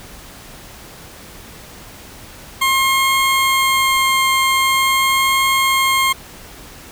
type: tone with vibrato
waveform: 20% pulse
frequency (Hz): 1068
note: C6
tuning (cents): +35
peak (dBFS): -8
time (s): 2.61-6.13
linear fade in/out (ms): 10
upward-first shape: triangle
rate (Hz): 0.44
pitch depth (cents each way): 9
effects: pink hiss -38 dBFS RMS until 6.91 s